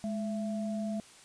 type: tone pair together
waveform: sine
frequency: 210.6 / 668.6 Hz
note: G#3 / E5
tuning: +24 / +24 cents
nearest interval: octave + minor sixth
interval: 2000 cents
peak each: -32 / -39 dBFS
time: 0.04-1 s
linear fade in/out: 0 ms
effects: white hiss -55 dBFS RMS until 1.24 s + resampled to 22050 Hz